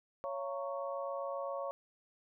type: harmonic tone with a mistuned harmonic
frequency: 185 Hz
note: F#3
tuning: in tune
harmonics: 3 / 4 / 5 / 6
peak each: -38 / -44 / -47 / -43 dBFS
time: 0.24-1.71 s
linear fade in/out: 0 ms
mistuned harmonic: 4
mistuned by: -140 cents
effects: none